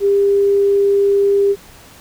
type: tone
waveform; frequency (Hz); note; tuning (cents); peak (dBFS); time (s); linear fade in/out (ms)
sine; 399.8; G4; +34; -10; 0-1.56; 50
effects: pink hiss -42 dBFS RMS until 2 s